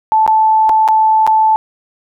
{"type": "tone with dropouts", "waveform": "sine", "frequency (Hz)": 875, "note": "A5", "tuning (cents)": -10, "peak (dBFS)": -7, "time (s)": [0.12, 1.56], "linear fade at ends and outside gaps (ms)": 0, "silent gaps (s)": [[0.264, 0.277], [0.693, 0.696], [0.878, 0.886], [1.266, 1.275]], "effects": []}